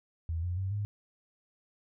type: tone with pitch steps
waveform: sine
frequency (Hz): 82.2 / 88.61 / 95.52 / 102.97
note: E2 / F2 / G2 / G#2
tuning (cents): -4 / +26 / -44 / -14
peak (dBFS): -30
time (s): 0.29-0.85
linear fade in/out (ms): 0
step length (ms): 140
effects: none